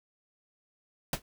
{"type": "noise with exponential decay", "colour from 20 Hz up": "pink", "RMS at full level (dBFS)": -25, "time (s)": [1.13, 1.22], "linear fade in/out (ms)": 2, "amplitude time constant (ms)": 18, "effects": []}